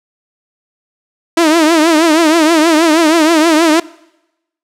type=tone with vibrato; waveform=sawtooth; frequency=321.3 Hz; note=E4; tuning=44 cents flat; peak=-3 dBFS; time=1.37-3.8 s; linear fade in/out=5 ms; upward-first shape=triangle; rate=6.3 Hz; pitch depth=130 cents each way; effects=noise-tail reverb RT60 0.9 s tail -22 dB re dry + low-pass 10000 Hz 12 dB/octave